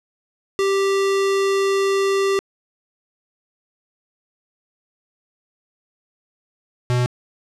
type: tone pair in turn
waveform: square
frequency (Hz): 392 / 123.47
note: G4 / B2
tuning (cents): 0 / 0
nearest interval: octave + minor sixth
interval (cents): 2000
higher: first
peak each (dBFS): -17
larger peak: neither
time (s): 0.59-2.39 / 6.9-7.06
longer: first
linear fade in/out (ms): 0
effects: low-pass 8000 Hz 12 dB/octave

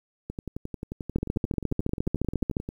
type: two click trains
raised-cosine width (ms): 3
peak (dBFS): -20 / -12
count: 28 / 21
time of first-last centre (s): 0.3-2.689 / 1.16-2.568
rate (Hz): 11.3 / 14.2
effects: 9-bit

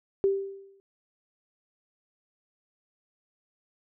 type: tone with exponential decay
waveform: sine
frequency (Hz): 392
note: G4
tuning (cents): 0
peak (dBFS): -18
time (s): 0.24-0.8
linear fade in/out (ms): 0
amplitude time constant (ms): 120
effects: none

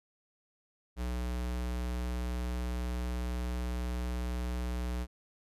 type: tone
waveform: square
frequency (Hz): 61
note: B1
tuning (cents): -21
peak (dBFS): -33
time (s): 0.96-5.07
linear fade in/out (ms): 50
effects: resampled to 32000 Hz

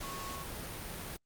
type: tone in noise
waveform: sine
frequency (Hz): 1100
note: C#6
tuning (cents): -14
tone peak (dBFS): -43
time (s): 0.03-0.44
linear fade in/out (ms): 10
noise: pink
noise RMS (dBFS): -42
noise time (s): 0-1.17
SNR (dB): -4
effects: Opus 48 kbps

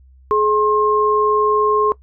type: tone pair together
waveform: sine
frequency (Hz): 423.6 / 1067.4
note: G#4 / C6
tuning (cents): +34 / +34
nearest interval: octave + major third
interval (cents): 1600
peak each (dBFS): -15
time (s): 0.31-1.92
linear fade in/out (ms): 0
effects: noise-tail reverb RT60 0.1 s tail -20 dB re dry + added 65 Hz sine -44 dBFS peak until 2.02 s

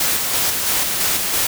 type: noise with tremolo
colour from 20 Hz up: white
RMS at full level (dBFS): -18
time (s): 0-1.47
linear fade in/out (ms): 5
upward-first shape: square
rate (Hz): 3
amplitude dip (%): 30
effects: none

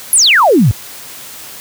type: exponential sweep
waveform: sine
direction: down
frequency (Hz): 11600 to 96.1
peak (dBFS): -5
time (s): 0.13-0.71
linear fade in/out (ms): 0
effects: white hiss -31 dBFS RMS until 1.6 s + high-pass 60 Hz 12 dB/octave

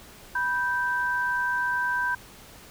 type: tone pair together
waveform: sine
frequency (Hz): 980.4 / 1560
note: B5 / G6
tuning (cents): -13 / -9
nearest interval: minor sixth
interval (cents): 804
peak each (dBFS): -28 / -25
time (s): 0.35-2.15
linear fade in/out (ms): 5
effects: pink hiss -48 dBFS RMS until 2.7 s

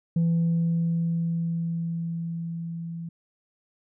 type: tone with level ramp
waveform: sine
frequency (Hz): 167.2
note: E3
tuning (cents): +25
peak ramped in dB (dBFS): -17 to -32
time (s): 0.16-3.09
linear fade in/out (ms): 5
effects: tanh soft clip ceiling -18 dBFS

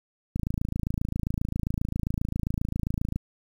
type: click train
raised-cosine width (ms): 5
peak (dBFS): -15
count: 78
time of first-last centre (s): 0.36-3.16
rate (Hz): 27.5
effects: 8-bit

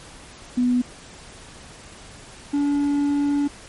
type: tone pair in turn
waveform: sine / triangle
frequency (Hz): 246.9 / 286.7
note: B3 / D4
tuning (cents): 0 / -42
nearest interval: minor third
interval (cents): 258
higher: second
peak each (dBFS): -16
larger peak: neither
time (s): 0.57-0.82 / 2.53-3.48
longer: second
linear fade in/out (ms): 10
effects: pink hiss -43 dBFS RMS until 3.68 s + MP3 48 kbps

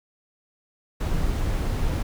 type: noise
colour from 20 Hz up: brown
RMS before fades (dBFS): -24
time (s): 1-2.03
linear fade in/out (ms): 10
effects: none

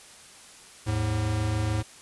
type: tone pair together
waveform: square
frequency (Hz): 80.1 / 106.96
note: E2 / A2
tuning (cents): -49 / -49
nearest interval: perfect fourth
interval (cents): 500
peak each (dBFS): -32 / -26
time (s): 0.86-1.83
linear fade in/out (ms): 20
effects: white hiss -49 dBFS RMS until 2.01 s + resampled to 24000 Hz

